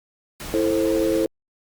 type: noise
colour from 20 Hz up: pink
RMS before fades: -34 dBFS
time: 0.4-1.25 s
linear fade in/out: 0 ms
type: chord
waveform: sine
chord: A minor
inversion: second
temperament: just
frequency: 330 / 440 / 528 Hz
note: E4 / A4 / C5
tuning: +2 / 0 / +16 cents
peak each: -21 / -23 / -23 dBFS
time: 0.54-1.26 s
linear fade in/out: 0 ms
effects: Opus 48 kbps